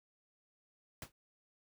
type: noise with exponential decay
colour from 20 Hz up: pink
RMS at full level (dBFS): -41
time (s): 1.02-1.12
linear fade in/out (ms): 2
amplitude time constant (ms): 21
effects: none